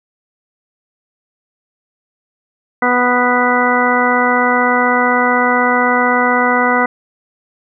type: harmonic tone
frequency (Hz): 246.9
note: B3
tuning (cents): 0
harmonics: 1 / 2 / 3 / 4 / 5 / 6 / 8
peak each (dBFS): -18 / -18 / -18 / -18 / -18 / -18 / -18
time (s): 2.82-6.86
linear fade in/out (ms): 5
effects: none